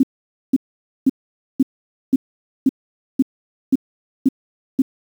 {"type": "tone bursts", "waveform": "sine", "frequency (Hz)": 265, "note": "C4", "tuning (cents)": 22, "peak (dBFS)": -9, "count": 10, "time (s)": [0, 4.82], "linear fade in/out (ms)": 5, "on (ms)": 32, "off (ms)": 500, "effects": ["7-bit"]}